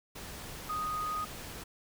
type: tone in noise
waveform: sine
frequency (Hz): 1243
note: D#6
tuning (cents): -2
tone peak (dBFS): -32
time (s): 0.69-1.25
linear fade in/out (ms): 10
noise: pink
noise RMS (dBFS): -44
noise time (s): 0.15-1.64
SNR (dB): +9
effects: none